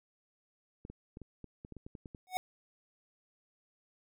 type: clicks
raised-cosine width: 3 ms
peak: -33 dBFS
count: 12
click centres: 0.851 / 0.9 / 1.171 / 1.217 / 1.443 / 1.649 / 1.723 / 1.767 / 1.865 / 1.952 / 2.058 / 2.148 s
type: tone with exponential growth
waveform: square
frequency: 740 Hz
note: F#5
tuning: in tune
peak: -28 dBFS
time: 2.27-2.37 s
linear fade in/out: 0 ms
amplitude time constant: 21 ms
effects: none